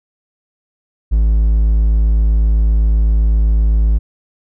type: tone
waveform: triangle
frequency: 53.9 Hz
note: A1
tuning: 35 cents flat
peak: -7 dBFS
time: 1.11-3.99 s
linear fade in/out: 20 ms
effects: none